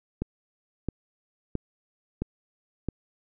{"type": "click train", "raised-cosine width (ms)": 3, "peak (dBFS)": -15, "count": 5, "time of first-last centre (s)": [0.22, 2.887], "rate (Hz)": 1.5, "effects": []}